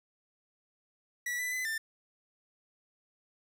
45% pulse tone with pitch steps, 1946 / 1991 / 2017 / 1787 Hz, B6 / B6 / B6 / A6, -26 / +14 / +36 / +26 cents, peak -32 dBFS, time 1.26-1.78 s, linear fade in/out 5 ms, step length 130 ms, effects none

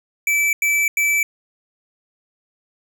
square tone bursts, 2315 Hz, D7, 25 cents flat, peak -16 dBFS, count 3, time 0.27-1.23 s, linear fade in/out 2 ms, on 260 ms, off 90 ms, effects none

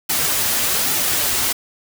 white noise with flanger, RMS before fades -19 dBFS, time 0.09-1.53 s, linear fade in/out 10 ms, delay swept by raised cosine 1.8 to 6.7 ms, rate 1.2 Hz, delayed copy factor -0.5, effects none

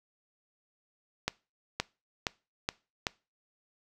accelerating click train, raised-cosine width 0.2 ms, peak -11 dBFS, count 5, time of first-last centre 1.28-3.068 s, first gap 520 ms, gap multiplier 0.9, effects noise-tail reverb RT60 0.3 s tail -22 dB re dry

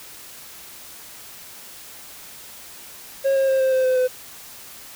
triangle tone with pitch steps, 544 / 537.8 / 531.6 / 525.5 / 519.4 / 513.5 / 507.6 Hz, C#5 / C5 / C5 / C5 / C5 / C5 / B4, -33 / +47 / +27 / +7 / -13 / -33 / +47 cents, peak -14 dBFS, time 3.24-4.08 s, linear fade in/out 20 ms, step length 120 ms, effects white hiss -41 dBFS RMS until 4.95 s

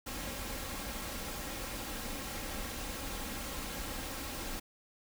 pink noise with comb filter, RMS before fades -40 dBFS, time 0.06-4.6 s, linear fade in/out 10 ms, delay 3.7 ms, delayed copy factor +0.5, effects none

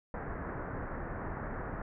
pink low-pass noise, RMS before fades -39 dBFS, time 0.14-1.82 s, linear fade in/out 2 ms, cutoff 1800 Hz, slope 48 dB/octave, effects none

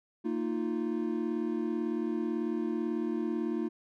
triangle chord, Bb suspended fourth, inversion none, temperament equal with one note detuned, 228.5 / 311.1 / 349.2 Hz, Bb3 / Eb4 / F4, -34 / 0 / 0 cents, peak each -32 dBFS, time 0.24-3.69 s, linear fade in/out 20 ms, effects none

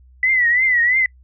sine tone with vibrato, 1979 Hz, B6, 3 cents sharp, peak -13 dBFS, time 0.23-1.06 s, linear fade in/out 2 ms, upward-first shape triangle, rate 3 Hz, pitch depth 120 cents each way, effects noise-tail reverb RT60 0.1 s tail -25 dB re dry + added 63 Hz sine -45 dBFS peak until 1.23 s

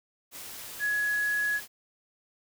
sine tone in noise, 1681 Hz, G#6, 20 cents sharp, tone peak -25 dBFS, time 0.79-1.61 s, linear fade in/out 50 ms, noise white, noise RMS -42 dBFS, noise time 0.31-1.68 s, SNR +14 dB, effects none

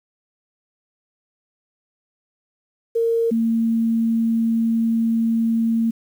sine tone pair in turn, 460 / 227.7 Hz, A#4 / A#3, -23 / -40 cents, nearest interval octave, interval 1217 cents, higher first, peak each -16 dBFS, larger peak neither, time 2.95-3.31 / 3.31-5.91 s, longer second, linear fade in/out 10 ms, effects 8-bit

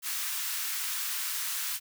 white high-pass noise, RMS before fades -33 dBFS, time 0.02-1.8 s, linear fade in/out 50 ms, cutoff 1100 Hz, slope 24 dB/octave, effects none

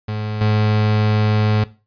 35% pulse tone with level steps, 106.7 Hz, G#2, 47 cents sharp, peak -20 / -12 dBFS, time 0.08-1.64 s, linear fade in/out 5 ms, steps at 0.41 s, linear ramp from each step 2 ms, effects noise-tail reverb RT60 0.3 s tail -17 dB re dry + resampled to 11025 Hz

